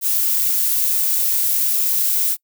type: noise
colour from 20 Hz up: violet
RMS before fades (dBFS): -18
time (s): 0.01-2.37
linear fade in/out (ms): 50
effects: noise-tail reverb RT60 0.1 s tail -26 dB re dry